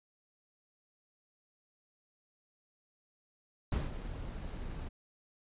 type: noise with ADSR envelope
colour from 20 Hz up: brown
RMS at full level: -30 dBFS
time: 3.72-4.89 s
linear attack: 4 ms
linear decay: 170 ms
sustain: -11 dB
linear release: 16 ms
effects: resampled to 8000 Hz